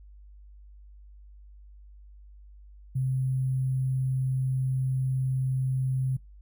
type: tone with sample-and-hold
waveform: sine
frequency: 130.81 Hz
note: C3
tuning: in tune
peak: -24 dBFS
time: 2.95-6.17 s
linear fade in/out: 10 ms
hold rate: 11025 Hz
effects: noise-tail reverb RT60 0.2 s tail -25 dB re dry + added 50 Hz sine -47 dBFS peak until 6.41 s